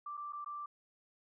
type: tone with dropouts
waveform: sine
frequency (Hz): 1174.7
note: D6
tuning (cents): 0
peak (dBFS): -40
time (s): 0.06-0.66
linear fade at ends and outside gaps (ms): 5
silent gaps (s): 0.171-0.175 / 0.324-0.331 / 0.446-0.46
effects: none